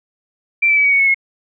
sine tone with pitch steps, 2349 / 2318 / 2287 / 2257 / 2227 / 2198 / 2169 Hz, D7 / D7 / D7 / C#7 / C#7 / C#7 / C#7, 0 / -23 / -47 / +31 / +7 / -15 / -38 cents, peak -10 dBFS, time 0.62-1.145 s, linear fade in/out 10 ms, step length 75 ms, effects none

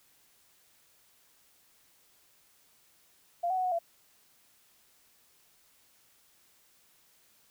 sine tone with pitch steps, 694 / 749 / 740 / 732 / 677 Hz, F5 / F#5 / F#5 / F#5 / E5, -11 / +21 / 0 / -19 / +46 cents, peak -27 dBFS, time 3.43-3.79 s, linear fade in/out 10 ms, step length 72 ms, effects white hiss -65 dBFS RMS until 7.5 s

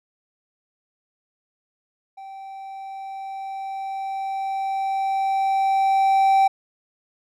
triangle tone with level ramp, 777 Hz, G5, 16 cents flat, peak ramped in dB -34 to -11 dBFS, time 2.17-6.48 s, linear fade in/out 10 ms, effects none

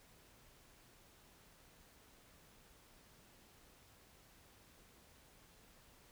silence, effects pink hiss -65 dBFS RMS until 6.11 s

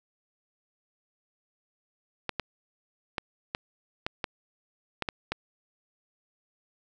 clicks, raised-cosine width 0.3 ms, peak -13 dBFS, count 9, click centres 2.293 / 2.397 / 3.182 / 3.549 / 4.065 / 4.242 / 5.023 / 5.088 / 5.32 s, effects none

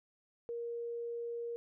sine tone, 470 Hz, A#4, 14 cents sharp, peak -37 dBFS, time 0.49-1.56 s, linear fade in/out 0 ms, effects none

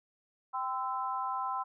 sine chord, C major, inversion second, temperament equal with one note detuned, 784 / 1025.6 / 1318.5 Hz, G5 / C6 / E6, 0 / -35 / 0 cents, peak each -37 / -34 / -38 dBFS, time 0.53-1.64 s, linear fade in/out 20 ms, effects none

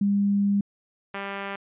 sine / 5% pulse tone pair in turn, 201.2 / 197.97 Hz, G3 / G3, +45 / +17 cents, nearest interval unison, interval 28 cents, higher first, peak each -19 dBFS, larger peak neither, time 0.01-0.61 / 1.14-1.56 s, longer first, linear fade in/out 5 ms, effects resampled to 8000 Hz

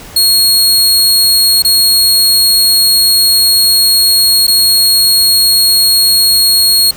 sawtooth tone with dropouts, 4302 Hz, C8, 47 cents sharp, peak -3 dBFS, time 0.16-6.91 s, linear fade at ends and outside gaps 5 ms, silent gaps 1.623-1.647 / 4.469-4.478 s, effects pink hiss -32 dBFS RMS until 6.96 s

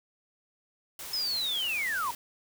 white noise, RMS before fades -41 dBFS, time 0.99-2.15 s, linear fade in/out 2 ms
sine linear sweep, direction down, 5210 to 910 Hz, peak -28 dBFS, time 1.13-2.11 s, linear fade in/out 5 ms
effects none

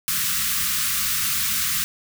white band-stop noise, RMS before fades -23 dBFS, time 0.08-1.84 s, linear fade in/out 0 ms, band 230 to 1100 Hz, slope 96 dB/octave, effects none

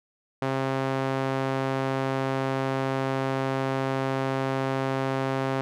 sawtooth tone with band-pass filter, 133.7 Hz, C3, 38 cents sharp, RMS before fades -27 dBFS, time 0.42-5.61 s, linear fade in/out 0 ms, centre 750 Hz, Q 0.56, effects none

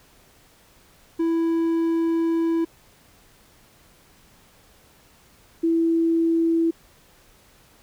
triangle / sine tone pair in turn, 330.5 / 330.5 Hz, E4 / E4, +5 / +5 cents, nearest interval unison, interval 0 cents, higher neither, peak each -17 dBFS, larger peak neither, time 1.19-2.65 / 5.63-6.71 s, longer first, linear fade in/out 10 ms, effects pink hiss -55 dBFS RMS until 7.82 s

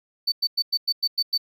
triangle tone bursts, 4532 Hz, C#8, 37 cents sharp, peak -18 dBFS, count 8, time 0.27-1.378 s, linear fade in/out 10 ms, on 51 ms, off 100 ms, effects none

